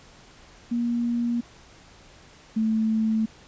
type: tone pair in turn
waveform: sine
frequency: 237.2 / 220.2 Hz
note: A#3 / A3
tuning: +30 / +2 cents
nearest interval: minor second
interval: 128 cents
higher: first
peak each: -22 / -20 dBFS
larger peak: second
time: 0.71-1.41 / 2.56-3.26 s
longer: neither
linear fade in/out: 10 ms
effects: pink hiss -51 dBFS RMS until 3.47 s + resampled to 16000 Hz